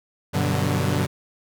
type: chord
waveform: sawtooth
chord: G major seventh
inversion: none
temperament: equal with one note detuned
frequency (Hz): 96.54 / 123.47 / 146.83 / 185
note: G2 / B2 / D3 / F#3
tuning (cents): -26 / 0 / 0 / 0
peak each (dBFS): -21 / -22 / -21 / -24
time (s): 0.33-1.07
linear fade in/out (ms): 20
effects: none